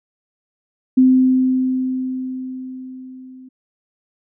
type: tone with level ramp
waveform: sine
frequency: 258 Hz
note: C4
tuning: 24 cents flat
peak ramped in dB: -7 to -37 dBFS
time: 0.97-3.49 s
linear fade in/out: 10 ms
effects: none